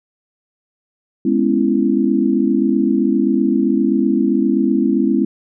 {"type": "chord", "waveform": "sine", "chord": "C# minor seventh", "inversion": "second", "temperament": "just", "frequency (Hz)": [207.9, 249.5, 277.2, 332.6], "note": ["G#3", "B3", "C#4", "E4"], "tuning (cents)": [2, 18, 0, 16], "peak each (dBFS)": -18, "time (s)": [1.25, 5.25], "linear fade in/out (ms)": 5, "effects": []}